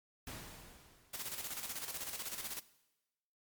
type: noise with exponential decay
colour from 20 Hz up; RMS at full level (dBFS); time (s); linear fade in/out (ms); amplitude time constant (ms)
pink; -45; 0.27-1.7; 2; 310
type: noise with tremolo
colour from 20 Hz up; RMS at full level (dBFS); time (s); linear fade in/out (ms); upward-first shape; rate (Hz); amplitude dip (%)
white; -41; 1.13-2.6; 10; square; 16; 55
effects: noise-tail reverb RT60 1.0 s tail -18 dB re dry + MP3 96 kbps